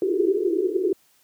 white band-pass noise, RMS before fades -22 dBFS, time 0.02-0.93 s, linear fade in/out 2 ms, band 330 to 420 Hz, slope 96 dB/octave, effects white hiss -61 dBFS RMS until 1.23 s + high-pass 80 Hz 12 dB/octave

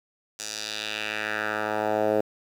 10% pulse tone with band-pass filter sweep, 107 Hz, A2, 48 cents flat, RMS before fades -28 dBFS, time 0.39-2.21 s, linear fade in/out 5 ms, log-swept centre 6600 to 510 Hz, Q 1.9, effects 8-bit

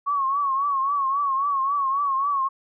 sine tone with vibrato, 1108 Hz, C#6, 1 cent flat, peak -20 dBFS, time 0.06-2.49 s, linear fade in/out 20 ms, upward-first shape triangle, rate 3.7 Hz, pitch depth 92 cents each way, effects none

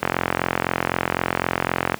click train, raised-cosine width 0.5 ms, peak -3 dBFS, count 85, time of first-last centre 0.03-1.943 s, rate 43.9 Hz, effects pink hiss -42 dBFS RMS until 1.99 s + high-pass 80 Hz 12 dB/octave

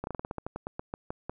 slowing click train, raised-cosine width 1 ms, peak -20 dBFS, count 15, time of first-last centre 0.04-1.296 s, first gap 31 ms, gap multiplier 1.15, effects none

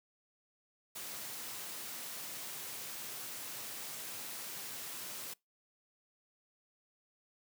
white high-pass noise, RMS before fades -44 dBFS, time 0.95-5.34 s, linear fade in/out 10 ms, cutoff 100 Hz, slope 96 dB/octave, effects noise-tail reverb RT60 0.2 s tail -25 dB re dry

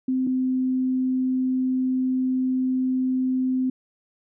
sine tone pair in turn, 258.9 / 257.7 Hz, C4 / C4, -18 / -26 cents, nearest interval unison, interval 8 cents, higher first, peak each -20 dBFS, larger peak neither, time 0.08-0.27 / 0.27-3.7 s, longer second, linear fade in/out 5 ms, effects none

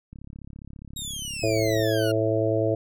click train, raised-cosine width 5 ms, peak -29 dBFS, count 60, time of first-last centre 0.13-1.825 s, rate 34.8 Hz
20% pulse exponential sweep, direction down, 3831 to 1396.9 Hz, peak -26 dBFS, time 0.96-2.12 s, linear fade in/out 10 ms
harmonic tone, 110 Hz, A2, in tune, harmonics 1 / 3 / 4 / 5 / 6, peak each -27 / -27 / -27 / -27 / -27 dBFS, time 1.43-2.75 s, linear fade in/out 5 ms
effects none

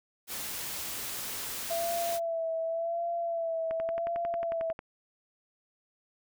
white noise, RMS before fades -37 dBFS, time 0.27-2.2 s, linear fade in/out 50 ms
sine tone with vibrato, 668 Hz, E5, 23 cents sharp, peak -29 dBFS, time 1.7-4.73 s, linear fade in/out 10 ms, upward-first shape sine, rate 0.89 Hz, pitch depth 41 cents each way
click train, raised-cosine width 0.5 ms, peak -25 dBFS, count 13, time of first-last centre 3.71-4.791 s, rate 11.1 Hz
effects none

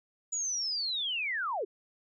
sine linear sweep, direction down, 6960 to 345.2 Hz, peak -30 dBFS, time 0.32-1.65 s, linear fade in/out 10 ms, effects none

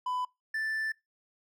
triangle tone pair in turn, 1000 / 1763.4 Hz, B5 / A6, +21 / +3 cents, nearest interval minor seventh, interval 982 cents, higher second, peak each -28 dBFS, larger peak neither, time 0.06-0.25 / 0.54-0.92 s, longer second, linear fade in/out 5 ms, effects noise-tail reverb RT60 0.2 s tail -23 dB re dry

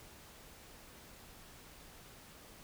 silence, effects pink hiss -56 dBFS RMS until 2.63 s

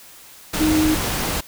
sine tone in noise, 311.1 Hz, D#4, in tune, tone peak -15 dBFS, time 0.6-0.95 s, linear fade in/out 10 ms, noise pink, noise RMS -23 dBFS, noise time 0.53-1.41 s, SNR +5 dB, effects white hiss -44 dBFS RMS until 1.47 s

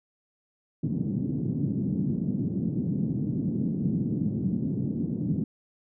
pink band-pass noise, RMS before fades -28 dBFS, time 0.83-5.44 s, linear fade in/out 5 ms, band 140 to 260 Hz, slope 24 dB/octave, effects none

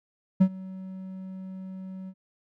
triangle tone with ADSR envelope, 188.5 Hz, F#3, 32 cents sharp, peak -11 dBFS, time 0.4-2.14 s, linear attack 15 ms, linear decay 68 ms, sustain -23 dB, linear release 57 ms, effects none

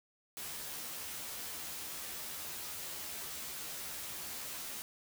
white noise with comb filter, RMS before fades -43 dBFS, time 0.37-4.82 s, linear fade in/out 0 ms, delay 13 ms, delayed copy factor +0.8, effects none

